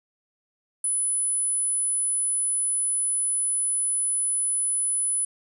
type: tone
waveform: sine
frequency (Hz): 10000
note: D#9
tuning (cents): +8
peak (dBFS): -22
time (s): 0.84-5.25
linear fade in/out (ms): 5
effects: none